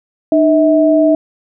sine tone pair together, 303.9 / 644 Hz, D#4 / E5, -41 / -41 cents, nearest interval octave + minor second, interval 1300 cents, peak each -10 dBFS, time 0.32-1.15 s, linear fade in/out 2 ms, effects none

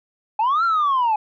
sine linear two-way sweep, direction up then down, 832 to 1392 to 832 Hz, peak -14 dBFS, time 0.39-1.16 s, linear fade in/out 5 ms, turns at 0.64 s, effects tanh soft clip ceiling -14 dBFS

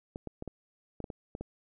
clicks, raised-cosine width 2 ms, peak -25 dBFS, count 9, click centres 0.159 / 0.273 / 0.424 / 0.477 / 1.003 / 1.042 / 1.102 / 1.351 / 1.41 s, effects none

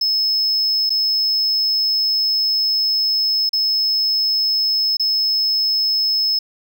triangle tone with dropouts, 5200 Hz, E8, 24 cents flat, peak -14 dBFS, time 0.01-6.39 s, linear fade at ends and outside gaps 5 ms, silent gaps 0.895-0.903 / 3.493-3.531 / 4.97-4.996 s, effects none

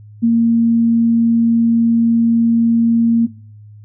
sine tone, 230.9 Hz, A#3, 16 cents flat, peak -9 dBFS, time 0.22-3.27 s, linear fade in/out 20 ms, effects noise-tail reverb RT60 0.5 s tail -20 dB re dry + added 105 Hz sine -36 dBFS peak until 3.84 s

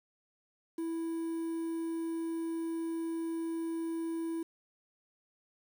triangle tone with quantisation, 329.6 Hz, E4, in tune, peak -31 dBFS, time 0.78-4.43 s, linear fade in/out 5 ms, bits 9, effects none

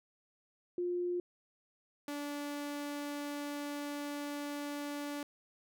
sine / sawtooth tone pair in turn, 353.9 / 289.6 Hz, F4 / D4, +23 / -24 cents, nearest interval minor third, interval 347 cents, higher first, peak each -32 / -34 dBFS, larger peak first, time 0.78-1.2 / 2.08-5.23 s, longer second, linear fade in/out 2 ms, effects none

